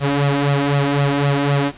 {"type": "tone with flanger", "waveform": "sawtooth", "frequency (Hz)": 141.6, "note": "C#3", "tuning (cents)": 37, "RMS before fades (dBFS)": -17, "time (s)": [0, 1.72], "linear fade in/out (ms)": 50, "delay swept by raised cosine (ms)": [1.5, 3.3], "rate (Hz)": 3.9, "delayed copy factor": 0.7, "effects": ["pink hiss -41 dBFS RMS until 1.77 s", "resampled to 8000 Hz"]}